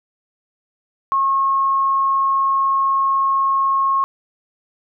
sine tone, 1086 Hz, C#6, 36 cents flat, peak -14 dBFS, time 1.12-4.04 s, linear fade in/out 0 ms, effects none

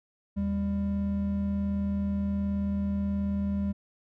triangle tone pair together, 79.4 / 199.5 Hz, D#2 / G3, +36 / +31 cents, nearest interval octave + major third, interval 1595 cents, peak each -31 / -25 dBFS, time 0.36-3.73 s, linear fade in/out 20 ms, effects none

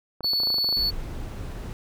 clicks, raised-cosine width 1 ms, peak -22 dBFS, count 12, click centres 0.207 / 0.245 / 0.334 / 0.401 / 0.434 / 0.472 / 0.503 / 0.543 / 0.584 / 0.645 / 0.69 / 0.726 s
triangle tone, 4435 Hz, C#8, in tune, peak -20 dBFS, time 0.23-0.91 s, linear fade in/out 20 ms
brown noise, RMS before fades -33 dBFS, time 0.77-1.73 s, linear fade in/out 0 ms
effects none

